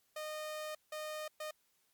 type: tone bursts at uneven times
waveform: sawtooth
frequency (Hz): 614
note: D#5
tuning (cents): -23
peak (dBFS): -36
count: 3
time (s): 0.16-0.75 / 0.92-1.28 / 1.4-1.51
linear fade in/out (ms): 5
effects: white hiss -75 dBFS RMS until 1.93 s + MP3 96 kbps